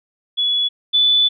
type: tone pair in turn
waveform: sine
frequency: 3400 / 3481 Hz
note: G#7 / A7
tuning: +40 / -19 cents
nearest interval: unison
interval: 41 cents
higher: second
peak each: -15 / -11 dBFS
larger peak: second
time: 0.37-0.69 / 0.93-1.29 s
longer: second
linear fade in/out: 20 ms
effects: none